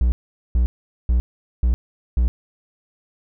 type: tone bursts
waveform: triangle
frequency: 60.4 Hz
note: B1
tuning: 38 cents flat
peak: -12 dBFS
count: 5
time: 0.01-2.28 s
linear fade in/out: 0 ms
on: 110 ms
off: 430 ms
effects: none